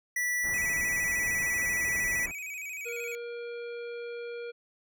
square tone, 1960 Hz, B6, 14 cents flat, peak -28 dBFS, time 0.16-2.26 s, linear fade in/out 5 ms
pink low-pass noise, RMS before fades -43 dBFS, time 0.43-2.32 s, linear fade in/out 20 ms, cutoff 2200 Hz, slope 48 dB/octave
square tone with vibrato, 2392 Hz, D7, 31 cents sharp, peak -37 dBFS, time 0.54-3.15 s, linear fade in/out 0 ms, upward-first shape square, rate 13 Hz, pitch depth 82 cents each way
harmonic tone, 473.7 Hz, A#4, 28 cents sharp, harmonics 1 / 3 / 5 / 7 / 9, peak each -36 / -47 / -48 / -57 / -59 dBFS, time 2.85-4.52 s, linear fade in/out 20 ms
effects none

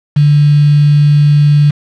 sine tone with quantisation, 146.83 Hz, D3, in tune, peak -4 dBFS, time 0.16-1.71 s, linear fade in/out 10 ms, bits 4, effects low-pass 4000 Hz 12 dB/octave

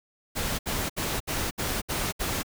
pink noise bursts, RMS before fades -29 dBFS, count 7, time 0.35-2.432 s, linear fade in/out 20 ms, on 240 ms, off 67 ms, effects none

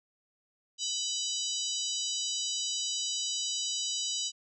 harmonic tone with a mistuned harmonic, 970 Hz, B5, 31 cents flat, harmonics 3 / 4 / 5 / 6 / 7 / 8, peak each -36 / -37 / -38 / -39 / -39 / -40 dBFS, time 0.78-4.32 s, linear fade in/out 50 ms, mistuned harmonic 3, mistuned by +50 cents, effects none

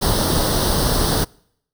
pink noise with comb filter, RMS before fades -18 dBFS, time 0.01-1.25 s, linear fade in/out 20 ms, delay 0.21 ms, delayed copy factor +0.8, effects noise-tail reverb RT60 0.7 s tail -26 dB re dry

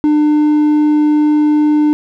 sine tone with hard clipping, 300.2 Hz, D4, 38 cents sharp, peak -9 dBFS, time 0.04-1.93 s, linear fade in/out 0 ms, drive 3 dB, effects none

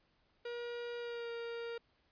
45% pulse tone with pitch glide, 477.1 to 467 Hz, A#4 to A#4, +40 to +3 cents, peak -40 dBFS, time 0.45-1.78 s, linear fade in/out 5 ms, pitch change -37 cents, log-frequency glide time 0.99-1.31 s, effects pink hiss -74 dBFS RMS until 2.11 s + resampled to 11025 Hz

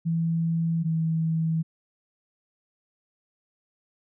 sine tone pair in turn, 165.2 / 161.8 Hz, E3 / E3, +4 / -32 cents, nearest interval unison, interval 36 cents, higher first, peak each -22 dBFS, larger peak neither, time 0.05-0.84 / 0.84-1.63 s, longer neither, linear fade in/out 20 ms, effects none

